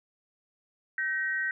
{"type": "tone pair together", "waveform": "sine", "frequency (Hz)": [1542.5, 1889], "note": ["G6", "A#6"], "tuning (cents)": [-28, 22], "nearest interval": "major third", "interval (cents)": 350, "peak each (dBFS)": [-30, -30], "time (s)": [0.98, 1.51], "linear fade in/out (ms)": 2, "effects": []}